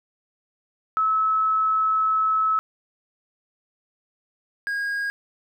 sine / triangle tone pair in turn, 1297 / 1634.1 Hz, E6 / G#6, -28 / -28 cents, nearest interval major third, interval 400 cents, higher second, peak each -18 / -22 dBFS, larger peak first, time 0.97-2.59 / 4.67-5.1 s, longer first, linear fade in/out 0 ms, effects none

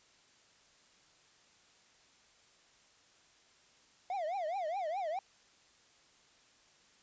triangle tone with vibrato, 700 Hz, F5, 4 cents sharp, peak -32 dBFS, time 4.1-5.19 s, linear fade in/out 2 ms, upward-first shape triangle, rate 4.8 Hz, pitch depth 280 cents each way, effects white hiss -65 dBFS RMS until 7.02 s + resampled to 16000 Hz

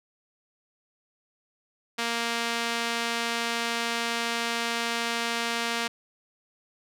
sawtooth tone with band-pass filter, 233.1 Hz, A#3, in tune, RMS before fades -29 dBFS, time 1.98-5.88 s, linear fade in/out 10 ms, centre 3100 Hz, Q 0.61, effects none

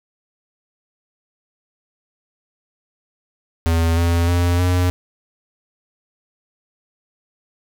square tone with pitch steps, 82.8 / 85.08 / 87.42 / 89.83 Hz, E2 / F2 / F2 / F2, +8 / -45 / +2 / +49 cents, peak -15 dBFS, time 3.66-4.9 s, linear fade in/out 0 ms, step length 310 ms, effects none

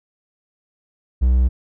triangle tone, 62.7 Hz, B1, 27 cents sharp, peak -10 dBFS, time 1.21-1.49 s, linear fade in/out 20 ms, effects none

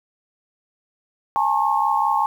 sine tone cluster, 829 / 894 / 1085 Hz, G#5 / A5 / C#6, -3 / +27 / -37 cents, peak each -21 dBFS, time 1.36-2.26 s, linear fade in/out 0 ms, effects 8-bit

